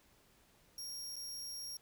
sawtooth tone with dropouts, 5588 Hz, F8, in tune, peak -40 dBFS, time 0.78-1.77 s, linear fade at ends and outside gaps 2 ms, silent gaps 1.158-1.164 s, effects pink hiss -68 dBFS RMS until 1.81 s

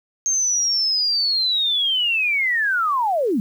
sine linear sweep, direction down, 6420 to 190.5 Hz, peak -17 dBFS, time 0.26-3.4 s, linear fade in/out 0 ms, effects 8-bit

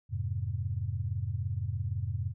sine chord, F minor, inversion none, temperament just, 87.31 / 104.77 / 130.96 Hz, F2 / Ab2 / C3, 0 / +16 / +2 cents, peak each -35 / -33 / -37 dBFS, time 0.09-2.34 s, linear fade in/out 50 ms, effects none

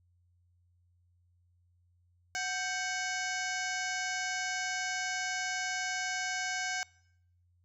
harmonic tone with a mistuned harmonic, 740 Hz, F#5, in tune, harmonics 1 / 2 / 3 / 4 / 5 / 6 / 7 / 8 / 9 / 10, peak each -39 / -36 / -40 / -46 / -51 / -47 / -43 / -43 / -44 / -50 dBFS, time 2.35-6.83 s, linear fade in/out 0 ms, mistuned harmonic 2, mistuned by +100 cents, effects noise-tail reverb RT60 0.8 s tail -25 dB re dry + added 88 Hz sine -66 dBFS peak until 7.64 s

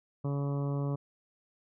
harmonic tone, 141.3 Hz, C#3, 34 cents sharp, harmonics 1 / 2 / 3 / 4 / 5 / 6 / 7 / 8 / 9, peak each -30 / -38 / -41 / -43 / -50 / -53 / -50 / -49 / -58 dBFS, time 0.24-0.96 s, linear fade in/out 10 ms, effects none

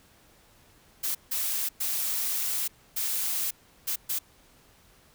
blue noise bursts at uneven times, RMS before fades -29 dBFS, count 6, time 1.03-1.15 / 1.31-1.69 / 1.8-2.68 / 2.96-3.51 / 3.87-3.96 / 4.09-4.19 s, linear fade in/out 10 ms, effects pink hiss -59 dBFS RMS until 5.14 s

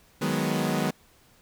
sawtooth chord, G# minor seventh, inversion second, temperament equal, 155.56 / 185 / 207.7 / 246.9 Hz, D#3 / F#3 / G#3 / B3, 0 / 0 / 0 / 0 cents, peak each -26 dBFS, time 0.21-0.91 s, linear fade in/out 10 ms, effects pink hiss -59 dBFS RMS until 1.41 s

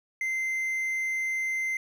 triangle tone, 2077 Hz, C7, 13 cents flat, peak -25 dBFS, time 0.21-1.77 s, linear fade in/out 2 ms, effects none

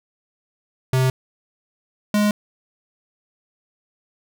square tone pair in turn, 130 / 208.3 Hz, C3 / G#3, -11 / +5 cents, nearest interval minor sixth, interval 816 cents, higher second, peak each -16 dBFS, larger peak neither, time 0.93-1.1 / 2.14-2.31 s, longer neither, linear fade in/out 2 ms, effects none

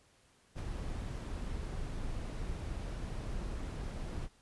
brown noise with ADSR envelope, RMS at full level -36 dBFS, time 0.55-4.29 s, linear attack 36 ms, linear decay 26 ms, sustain -3 dB, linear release 49 ms, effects pink hiss -67 dBFS RMS until 4.41 s + resampled to 24000 Hz

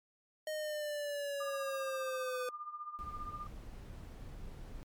square exponential sweep, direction down, 621 to 499.3 Hz, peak -37 dBFS, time 0.47-2.49 s, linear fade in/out 2 ms
sine tone with tremolo, 1205 Hz, D6, 44 cents sharp, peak -38 dBFS, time 1.4-3.47 s, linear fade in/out 5 ms, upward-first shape triangle, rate 15 Hz, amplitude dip 80%
brown noise, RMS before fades -47 dBFS, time 2.99-4.83 s, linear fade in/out 0 ms
effects MP3 96 kbps

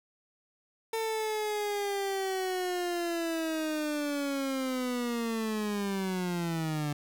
30% pulse linear sweep, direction down, 450.9 to 145.1 Hz, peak -27 dBFS, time 0.93-6.93 s, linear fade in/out 5 ms, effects 9-bit

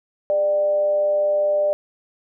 sine tone with frequency modulation, 595 Hz, D5, 22 cents sharp, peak -16 dBFS, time 0.3-1.73 s, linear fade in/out 0 ms, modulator 185 Hz, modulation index 0.22, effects none

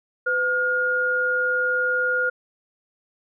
sine tone pair together, 503.5 / 1424 Hz, B4 / F6, +33 / +33 cents, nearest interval octave + tritone, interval 1800 cents, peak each -26 / -20 dBFS, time 0.26-2.3 s, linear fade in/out 10 ms, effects none

